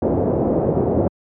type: low-pass noise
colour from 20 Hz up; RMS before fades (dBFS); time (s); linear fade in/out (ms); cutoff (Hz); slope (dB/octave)
white; -18; 0.02-1.08; 2; 570; 24
effects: high-pass 80 Hz 12 dB/octave